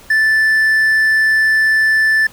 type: tone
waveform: triangle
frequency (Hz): 1758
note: A6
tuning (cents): -2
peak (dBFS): -8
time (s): 0.1-2.27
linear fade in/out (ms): 5
effects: pink hiss -42 dBFS RMS until 2.32 s